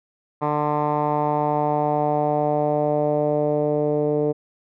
10% pulse tone with low-pass filter sweep, 148.9 Hz, D3, 24 cents sharp, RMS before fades -21 dBFS, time 0.41-4.33 s, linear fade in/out 20 ms, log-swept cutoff 1100 to 470 Hz, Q 3, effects none

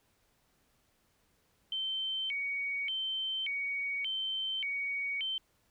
sine tone with vibrato, 2637 Hz, E7, in tune, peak -32 dBFS, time 1.72-5.38 s, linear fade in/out 2 ms, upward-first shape square, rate 0.86 Hz, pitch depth 280 cents each way, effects pink hiss -72 dBFS RMS until 5.7 s

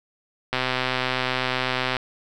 click train, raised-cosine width 0.3 ms, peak -7 dBFS, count 185, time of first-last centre 0.53-1.968 s, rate 128 Hz, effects none

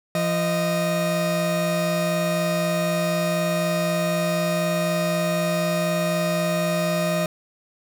40% pulse tone pair together, 171.2 / 620.8 Hz, F3 / D#5, -34 / -4 cents, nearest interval octave + minor seventh, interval 2230 cents, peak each -23 / -22 dBFS, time 0.15-7.26 s, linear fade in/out 2 ms, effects none

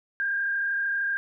sine tone with frequency modulation, 1604 Hz, G6, 39 cents sharp, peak -24 dBFS, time 0.2-1.17 s, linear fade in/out 0 ms, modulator 33 Hz, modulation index 0.91, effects none

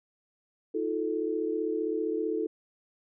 sine tone cluster, 319.2 / 354.6 / 437.8 Hz, D#4 / F4 / A4, +44 / +26 / -9 cents, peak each -32 / -34 / -30 dBFS, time 0.74-2.47 s, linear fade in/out 10 ms, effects none

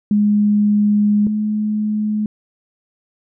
sine tone pair in turn, 207.7 / 212.3 Hz, G#3 / G#3, 0 / +38 cents, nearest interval unison, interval 38 cents, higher second, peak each -11 / -16 dBFS, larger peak first, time 0.11-1.27 / 1.27-2.26 s, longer first, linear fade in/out 2 ms, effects none

